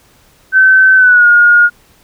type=tone with pitch glide; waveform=sine; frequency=1533 to 1430.3 Hz; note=G6 to F6; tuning=-39 to +41 cents; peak=-3 dBFS; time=0.52-1.7 s; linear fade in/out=50 ms; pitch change=-120 cents; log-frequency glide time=0.96-1.27 s; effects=pink hiss -48 dBFS RMS until 2.03 s